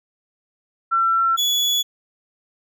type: tone pair in turn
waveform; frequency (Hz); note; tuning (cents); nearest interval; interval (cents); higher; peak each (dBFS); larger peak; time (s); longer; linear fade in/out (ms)
sine / 35% pulse; 1349 / 3406; E6 / G#7; +40 / +43; octave + major third; 1603; second; -15; neither; 0.91-1.37 / 1.37-1.83; neither; 20
effects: none